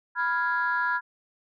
sine chord, F diminished, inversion second, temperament equal, 987.8 / 1396.9 / 1661.2 Hz, Cb6 / F6 / Ab6, 0 / 0 / 0 cents, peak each -27 dBFS, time 0.15-1.01 s, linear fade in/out 50 ms, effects tanh soft clip ceiling -16 dBFS

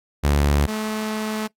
sawtooth tone pair in turn, 72.1 / 216.1 Hz, D2 / A3, -31 / -31 cents, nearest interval octave + perfect fifth, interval 1900 cents, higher second, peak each -12 / -20 dBFS, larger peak first, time 0.23-0.67 / 0.67-1.48 s, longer second, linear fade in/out 20 ms, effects noise-tail reverb RT60 0.1 s tail -21 dB re dry + AAC 48 kbps

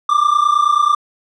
triangle tone pair together, 1170.6 / 1200 Hz, D6 / D6, -6 / +37 cents, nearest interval unison, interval 43 cents, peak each -12 dBFS, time 0.09-0.95 s, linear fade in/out 5 ms, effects resampled to 24000 Hz

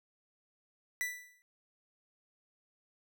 45% pulse tone with exponential decay, 1975.5 Hz, B6, in tune, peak -30 dBFS, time 1.01-1.42 s, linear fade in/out 0 ms, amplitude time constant 87 ms, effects none

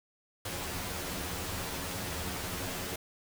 pink noise with comb filter, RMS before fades -37 dBFS, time 0.45-2.96 s, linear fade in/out 5 ms, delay 11 ms, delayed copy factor +0.85, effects none

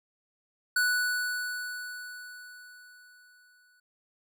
square tone with exponential decay, 1480 Hz, F#6, in tune, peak -23 dBFS, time 0.76-3.8 s, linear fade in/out 5 ms, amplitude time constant 660 ms, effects none

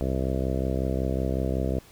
harmonic tone, 65.41 Hz, C2, in tune, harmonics 1 / 2 / 3 / 4 / 5 / 6 / 7 / 8 / 9 / 10, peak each -28 / -31 / -33 / -34 / -35 / -36 / -36 / -37 / -38 / -38 dBFS, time 0.01-1.79 s, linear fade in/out 0 ms, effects pink hiss -53 dBFS RMS until 1.91 s

